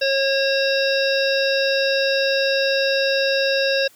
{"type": "harmonic tone", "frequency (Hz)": 544, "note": "C#5", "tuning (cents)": -33, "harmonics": [1, 3, 5, 7, 9, 10], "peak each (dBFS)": [-19, -24, -26, -27, -29, -29], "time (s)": [0.01, 3.88], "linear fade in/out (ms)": 10, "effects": ["white hiss -52 dBFS RMS until 3.95 s"]}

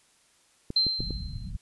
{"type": "clicks", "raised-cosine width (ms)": 3, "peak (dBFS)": -20, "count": 4, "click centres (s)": [0.704, 0.867, 1.005, 1.107]}
{"type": "tone with exponential decay", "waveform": "sine", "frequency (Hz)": 4122, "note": "C8", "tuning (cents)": -27, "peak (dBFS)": -18, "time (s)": [0.76, 1.5], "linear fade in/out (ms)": 5, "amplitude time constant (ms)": 160}
{"type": "low-pass noise", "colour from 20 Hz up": "pink", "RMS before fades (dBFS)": -35, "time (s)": [0.99, 1.57], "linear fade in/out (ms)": 10, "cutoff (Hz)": 200, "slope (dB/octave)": 48}
{"effects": ["white hiss -63 dBFS RMS until 1.61 s", "resampled to 24000 Hz"]}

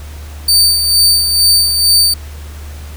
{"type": "tone with tremolo", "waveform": "sawtooth", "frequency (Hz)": 4593, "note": "D8", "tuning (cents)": -39, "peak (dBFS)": -3, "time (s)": [0.48, 2.14], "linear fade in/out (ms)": 5, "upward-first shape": "sine", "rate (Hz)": 2.2, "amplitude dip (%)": 50, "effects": ["added 74 Hz sine -26 dBFS peak until 2.96 s", "pink hiss -37 dBFS RMS until 2.96 s"]}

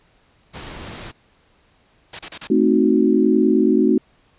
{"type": "noise", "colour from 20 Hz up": "pink", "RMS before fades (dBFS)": -34, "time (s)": [0.53, 1.12], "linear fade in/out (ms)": 20}
{"type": "noise bursts", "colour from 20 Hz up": "white", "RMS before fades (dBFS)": -29, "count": 4, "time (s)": [2.13, 2.473], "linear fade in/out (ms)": 5, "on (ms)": 61, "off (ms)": 33}
{"type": "chord", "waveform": "sine", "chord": "A diminished seventh", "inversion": "none", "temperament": "equal", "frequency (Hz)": [220, 261.6, 311.1, 370], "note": ["A3", "C4", "Eb4", "Gb4"], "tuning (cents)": [0, 0, 0, 0], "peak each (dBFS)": -18, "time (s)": [2.5, 3.98], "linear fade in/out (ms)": 5}
{"effects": ["pink hiss -58 dBFS RMS until 4.38 s", "resampled to 8000 Hz"]}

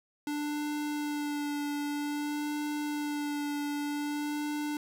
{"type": "tone with vibrato", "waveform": "square", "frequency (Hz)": 293.7, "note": "D4", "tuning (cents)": 0, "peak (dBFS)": -32, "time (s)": [0.27, 4.77], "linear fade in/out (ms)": 2, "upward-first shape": "sine", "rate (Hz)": 0.52, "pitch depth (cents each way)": 18, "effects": ["11-bit"]}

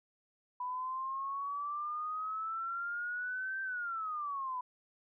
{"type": "exponential two-way sweep", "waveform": "sine", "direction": "up then down", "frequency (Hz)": [987.8, 1568, 987.8], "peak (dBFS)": -35, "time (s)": [0.6, 4.61], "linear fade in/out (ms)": 5, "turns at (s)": 3.62, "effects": []}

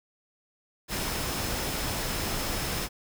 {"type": "tone in noise", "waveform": "sine", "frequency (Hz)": 5210, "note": "E8", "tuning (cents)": -21, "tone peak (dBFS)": -42, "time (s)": [0.88, 2.89], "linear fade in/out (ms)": 50, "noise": "pink", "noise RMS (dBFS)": -31, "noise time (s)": [0.88, 2.89], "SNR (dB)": -14, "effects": []}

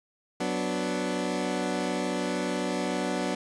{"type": "chord", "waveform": "20% pulse", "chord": "B minor", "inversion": "second", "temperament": "equal", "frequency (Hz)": [185, 246.9, 293.7], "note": ["F#3", "B3", "D4"], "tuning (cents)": [0, 0, 0], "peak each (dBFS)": -27, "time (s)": [0.4, 3.35], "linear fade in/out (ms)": 5, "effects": ["resampled to 22050 Hz", "9-bit"]}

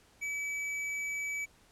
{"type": "tone with hard clipping", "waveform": "sine", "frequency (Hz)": 2292, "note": "D7", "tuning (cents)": -43, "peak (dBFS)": -35, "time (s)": [0.21, 1.46], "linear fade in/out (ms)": 20, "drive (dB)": 9, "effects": ["pink hiss -63 dBFS RMS until 1.71 s", "low-pass 11000 Hz 12 dB/octave"]}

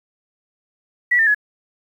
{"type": "tone with pitch steps", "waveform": "sine", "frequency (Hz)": [1948, 1803, 1691], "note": ["B6", "A6", "G#6"], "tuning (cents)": [-24, 42, 31], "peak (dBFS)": -12, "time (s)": [1.11, 1.347], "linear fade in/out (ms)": 10, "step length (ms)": 79, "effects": ["8-bit"]}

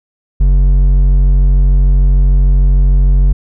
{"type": "tone with hard clipping", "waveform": "sine", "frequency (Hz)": 46.67, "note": "F#1", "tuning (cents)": 16, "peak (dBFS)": -7, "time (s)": [0.4, 3.33], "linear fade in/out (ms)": 10, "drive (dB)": 6, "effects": []}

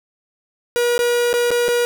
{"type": "tone with dropouts", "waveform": "45% pulse", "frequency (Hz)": 480.5, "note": "B4", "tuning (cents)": -48, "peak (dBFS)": -15, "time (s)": [0.76, 1.85], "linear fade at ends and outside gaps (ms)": 0, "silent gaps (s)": [[0.979, 0.991], [1.33, 1.339], [1.506, 1.514], [1.682, 1.687]], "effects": []}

